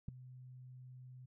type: tone with ADSR envelope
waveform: sine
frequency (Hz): 127.2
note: C3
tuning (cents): -48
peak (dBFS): -32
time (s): 0.08-1.26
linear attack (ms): 6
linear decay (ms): 5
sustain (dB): -19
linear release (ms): 10
effects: none